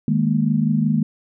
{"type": "chord", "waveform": "sine", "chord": "D# suspended fourth", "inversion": "none", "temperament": "equal", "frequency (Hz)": [155.56, 207.7, 233.1], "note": ["D#3", "G#3", "A#3"], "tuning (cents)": [0, 0, 0], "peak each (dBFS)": -20, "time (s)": [0.08, 1.03], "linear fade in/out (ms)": 2, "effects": []}